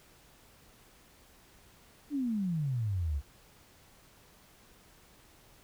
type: exponential sweep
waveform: sine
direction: down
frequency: 302.4 to 65.8 Hz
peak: -29 dBFS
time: 2.1-3.22 s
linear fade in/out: 50 ms
effects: pink hiss -60 dBFS RMS until 5.63 s